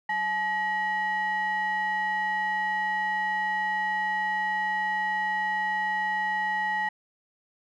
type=ring-modulated tone; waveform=triangle; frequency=523.3 Hz; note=C5; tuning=in tune; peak=-20 dBFS; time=0.09-6.89 s; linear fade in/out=5 ms; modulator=1380 Hz; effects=none